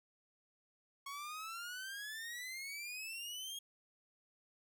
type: exponential sweep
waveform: sawtooth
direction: up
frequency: 1100 to 3285 Hz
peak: -40 dBFS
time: 1.06-3.59 s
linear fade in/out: 5 ms
effects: none